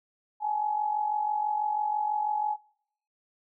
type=tone with amplitude modulation; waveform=sine; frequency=845 Hz; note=G#5; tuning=30 cents sharp; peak=-23 dBFS; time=0.4-2.57 s; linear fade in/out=50 ms; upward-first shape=sine; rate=46.1 Hz; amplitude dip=65%; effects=noise-tail reverb RT60 0.7 s tail -24 dB re dry